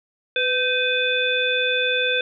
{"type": "harmonic tone with a mistuned harmonic", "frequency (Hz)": 501, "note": "B4", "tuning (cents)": 25, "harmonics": [1, 3, 5, 7], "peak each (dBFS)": [-24, -24, -24, -24], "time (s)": [0.36, 2.21], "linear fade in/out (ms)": 2, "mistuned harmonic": 3, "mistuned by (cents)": 53, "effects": []}